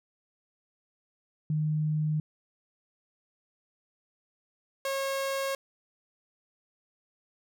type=tone pair in turn; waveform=sine / sawtooth; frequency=153.4 / 544.1 Hz; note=D#3 / C#5; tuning=-24 / -32 cents; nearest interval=octave + minor seventh; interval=2192 cents; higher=second; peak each=-25 dBFS; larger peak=neither; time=1.5-2.2 / 4.85-5.55 s; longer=neither; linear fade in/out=2 ms; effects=none